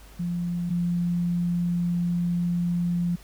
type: tone pair in turn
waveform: sine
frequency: 174 / 174 Hz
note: F3 / F3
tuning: -6 / -6 cents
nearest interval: unison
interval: 0 cents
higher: neither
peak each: -25 / -22 dBFS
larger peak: second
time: 0.19-0.7 / 0.7-3.16 s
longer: second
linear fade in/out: 10 ms
effects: added 50 Hz sine -46 dBFS peak until 3.23 s + pink hiss -52 dBFS RMS until 3.23 s